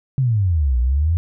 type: exponential two-way sweep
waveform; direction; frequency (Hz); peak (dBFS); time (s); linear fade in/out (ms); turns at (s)
sine; down then up; 138.59 to 58.7 to 88; -14; 0.18-1.17; 0; 0.79
effects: none